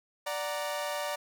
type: chord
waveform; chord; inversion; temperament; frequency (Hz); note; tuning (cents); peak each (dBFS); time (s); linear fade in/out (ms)
sawtooth; D augmented; none; equal; 587.3 / 740 / 932.3; D5 / F#5 / A#5; 0 / 0 / 0; -30 / -36 / -34; 0.26-1.16; 10
effects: none